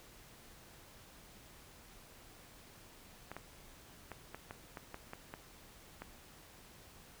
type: clicks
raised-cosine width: 0.5 ms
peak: -29 dBFS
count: 10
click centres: 3.316 / 3.366 / 4.117 / 4.346 / 4.509 / 4.772 / 4.944 / 5.134 / 5.339 / 6.02 s
effects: pink hiss -58 dBFS RMS until 7.2 s